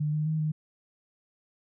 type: tone with pitch steps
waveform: sine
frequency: 150.1 / 152.7 / 157 / 154.1 Hz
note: D3 / D#3 / D#3 / D#3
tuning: +38 / -32 / +16 / -16 cents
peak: -25 dBFS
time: 0-0.52 s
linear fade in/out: 10 ms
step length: 130 ms
effects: none